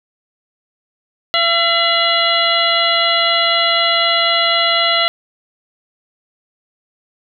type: harmonic tone with a mistuned harmonic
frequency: 676 Hz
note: E5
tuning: 43 cents sharp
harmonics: 1 / 2 / 3 / 4 / 5 / 6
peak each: -19 / -19 / -19 / -19 / -19 / -19 dBFS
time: 1.34-5.08 s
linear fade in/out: 0 ms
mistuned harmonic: 4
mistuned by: +110 cents
effects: none